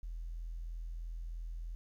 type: tone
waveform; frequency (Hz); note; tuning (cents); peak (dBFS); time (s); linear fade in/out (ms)
sine; 41.56; E1; +15; -38; 0.03-1.75; 0
effects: tanh soft clip ceiling -35 dBFS + 12-bit